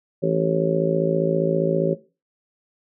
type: harmonic tone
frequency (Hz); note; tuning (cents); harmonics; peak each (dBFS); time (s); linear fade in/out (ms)
55; A1; 0; 3 / 4 / 5 / 6 / 7 / 8 / 9 / 10; -24 / -33 / -29 / -35 / -23 / -27 / -31 / -23; 0.22-1.95; 20
effects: noise-tail reverb RT60 0.3 s tail -17 dB re dry